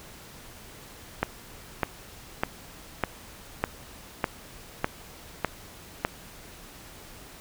click train, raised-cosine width 0.5 ms, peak -8 dBFS, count 9, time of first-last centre 1.23-6.049 s, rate 1.66 Hz, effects pink hiss -47 dBFS RMS until 7.4 s

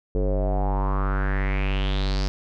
square tone with low-pass filter sweep, 48.51 Hz, G1, 17 cents flat, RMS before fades -23 dBFS, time 0.15-2.28 s, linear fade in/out 0 ms, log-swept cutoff 450 to 5200 Hz, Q 5.2, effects none

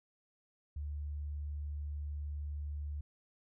sine tone, 73.42 Hz, D2, in tune, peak -37 dBFS, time 0.76-3.01 s, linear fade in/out 5 ms, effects none

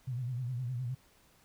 sine tone with vibrato, 124.5 Hz, B2, 14 cents sharp, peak -33 dBFS, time 0.07-0.95 s, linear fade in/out 10 ms, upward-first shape sine, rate 9.7 Hz, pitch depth 96 cents each way, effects pink hiss -65 dBFS RMS until 1.44 s

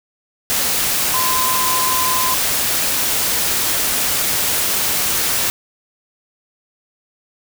sine tone in noise, 1026 Hz, C6, 34 cents flat, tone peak -19 dBFS, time 1.14-2.34 s, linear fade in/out 0 ms, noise white, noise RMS -18 dBFS, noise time 0.5-5.5 s, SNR -4 dB, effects none

